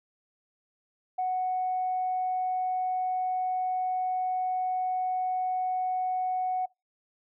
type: tone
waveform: sine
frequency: 740 Hz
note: F#5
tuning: in tune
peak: -25 dBFS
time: 1.18-6.66 s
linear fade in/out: 10 ms
effects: noise-tail reverb RT60 0.2 s tail -23 dB re dry + tanh soft clip ceiling -21 dBFS